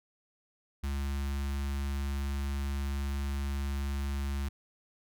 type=tone with notch filter; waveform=square; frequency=69.4 Hz; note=C#2; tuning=3 cents sharp; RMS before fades=-33 dBFS; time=0.83-4.49 s; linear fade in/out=10 ms; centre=520 Hz; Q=0.81; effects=none